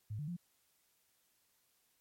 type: tone with pitch steps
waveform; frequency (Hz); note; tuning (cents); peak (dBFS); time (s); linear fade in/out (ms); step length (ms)
sine; 106.1 / 148.7 / 174.4; G#2 / D3 / F3; +38 / +22 / -2; -38; 0.1-0.367; 10; 89
effects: white hiss -75 dBFS RMS until 2 s + MP3 64 kbps